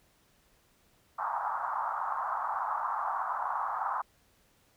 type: band-pass noise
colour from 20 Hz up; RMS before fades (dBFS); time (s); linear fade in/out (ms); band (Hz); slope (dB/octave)
pink; -33; 1.18-4.02; 10; 790 to 1300; 48
effects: pink hiss -67 dBFS RMS until 4.76 s